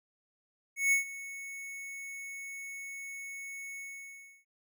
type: tone with ADSR envelope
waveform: square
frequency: 2209 Hz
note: C#7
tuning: 7 cents flat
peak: -23 dBFS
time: 0.76-4.45 s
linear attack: 160 ms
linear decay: 120 ms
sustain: -18 dB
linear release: 660 ms
effects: none

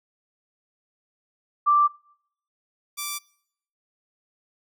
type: tone pair in turn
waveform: sine / 5% pulse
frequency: 1174.7 / 1169.1 Hz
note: D6 / D6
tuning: 0 / -8 cents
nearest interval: unison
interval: 8 cents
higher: first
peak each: -15 / -17 dBFS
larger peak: first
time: 1.66-1.88 / 2.97-3.19 s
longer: neither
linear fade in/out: 20 ms
effects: noise-tail reverb RT60 0.7 s tail -25 dB re dry

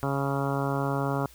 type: harmonic tone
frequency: 138.59 Hz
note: C#3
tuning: in tune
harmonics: 1 / 2 / 3 / 4 / 5 / 6 / 7 / 8 / 9 / 10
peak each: -29 / -32 / -34 / -35 / -36 / -37 / -37 / -38 / -39 / -39 dBFS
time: 0.03-1.26 s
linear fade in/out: 0 ms
effects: added 60 Hz sine -54 dBFS peak until 1.34 s + white hiss -54 dBFS RMS until 1.34 s

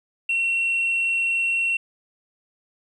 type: tone with frequency modulation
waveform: sine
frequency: 2723 Hz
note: F7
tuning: 44 cents flat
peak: -18 dBFS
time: 0.29-1.77 s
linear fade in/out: 5 ms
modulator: 24.2 Hz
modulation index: 0.51
effects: tanh soft clip ceiling -17 dBFS + 10-bit

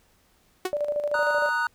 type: tone with exponential decay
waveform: sawtooth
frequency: 370 Hz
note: F#4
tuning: in tune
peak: -18 dBFS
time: 0.65-0.73 s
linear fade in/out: 5 ms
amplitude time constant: 17 ms
type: tone with tremolo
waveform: sine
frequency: 587.3 Hz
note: D5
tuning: in tune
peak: -22 dBFS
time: 0.73-1.49 s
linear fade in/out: 0 ms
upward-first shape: square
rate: 13 Hz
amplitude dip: 55%
type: chord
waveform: triangle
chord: D# minor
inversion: second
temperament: equal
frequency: 932.3 / 1244.5 / 1480 Hz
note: A#5 / D#6 / F#6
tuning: 0 / 0 / 0 cents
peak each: -26 / -29 / -23 dBFS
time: 1.14-1.67 s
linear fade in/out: 2 ms
effects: pink hiss -63 dBFS RMS until 1.74 s

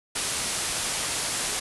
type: low-pass noise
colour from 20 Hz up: white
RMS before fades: -29 dBFS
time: 0.15-1.6 s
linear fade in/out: 10 ms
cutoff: 11000 Hz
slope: 96 dB/octave
effects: none

